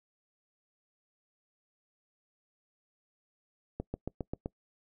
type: accelerating click train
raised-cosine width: 2 ms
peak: -21 dBFS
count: 6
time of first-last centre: 3.8-4.459 s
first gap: 140 ms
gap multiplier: 0.97
effects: noise-tail reverb RT60 0.1 s tail -24 dB re dry